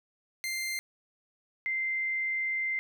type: tone pair in turn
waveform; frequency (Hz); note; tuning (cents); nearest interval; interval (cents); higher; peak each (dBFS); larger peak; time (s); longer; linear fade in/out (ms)
sawtooth / sine; 2093 / 2084; C7 / C7; 0 / -7; unison; 7; first; -28; neither; 0.44-0.79 / 1.66-2.79; second; 0
effects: none